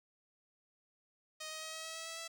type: tone with pitch steps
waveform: 5% pulse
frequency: 624 / 629.1 / 634.2 / 639.3 / 644.5 / 649.7 / 655 / 660.3 Hz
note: D#5 / D#5 / D#5 / D#5 / E5 / E5 / E5 / E5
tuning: +5 / +19 / +33 / +47 / -39 / -25 / -11 / +3 cents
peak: -31 dBFS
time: 1.4-2.28 s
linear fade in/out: 10 ms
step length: 110 ms
effects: none